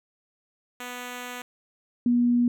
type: tone pair in turn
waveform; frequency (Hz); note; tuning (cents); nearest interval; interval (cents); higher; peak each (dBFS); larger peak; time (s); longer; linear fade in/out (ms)
5% pulse / sine; 246.9 / 241.5; B3 / B3; 0 / -39; unison; 39; first; -23 / -18; second; 0.8-1.42 / 2.06-2.48; first; 2
effects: none